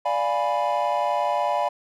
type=chord; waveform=triangle; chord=D diminished seventh; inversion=none; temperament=equal; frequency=587.3 / 698.5 / 830.6 / 987.8 Hz; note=D5 / F5 / Ab5 / Cb6; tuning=0 / 0 / 0 / 0 cents; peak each=-24 dBFS; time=0.05-1.69 s; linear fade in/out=10 ms; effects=tanh soft clip ceiling -11 dBFS